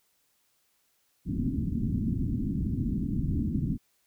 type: low-pass noise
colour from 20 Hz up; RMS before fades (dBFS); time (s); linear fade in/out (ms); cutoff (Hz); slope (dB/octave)
white; -29; 1.25-3.78; 50; 280; 48
effects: white hiss -71 dBFS RMS until 4.06 s